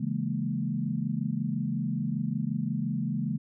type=chord; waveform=sine; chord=A# half-diminished seventh; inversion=first; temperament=equal; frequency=138.59 / 164.81 / 207.7 / 233.1 Hz; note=C#3 / E3 / G#3 / A#3; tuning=0 / 0 / 0 / 0 cents; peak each=-33 / -33 / -32 / -33 dBFS; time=0-3.38 s; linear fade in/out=10 ms; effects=none